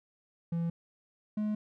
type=tone pair in turn; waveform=triangle; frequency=168.2 / 211.9 Hz; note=E3 / G#3; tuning=+35 / +35 cents; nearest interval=major third; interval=400 cents; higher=second; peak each=-27 dBFS; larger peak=neither; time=0.52-0.7 / 1.37-1.55 s; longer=neither; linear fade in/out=5 ms; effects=none